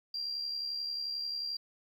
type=tone with amplitude modulation; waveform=sine; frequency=4749 Hz; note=D8; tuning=18 cents sharp; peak=-31 dBFS; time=0.14-1.57 s; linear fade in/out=5 ms; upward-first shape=sine; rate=71.3 Hz; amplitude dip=50%; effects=tanh soft clip ceiling -27 dBFS + 11-bit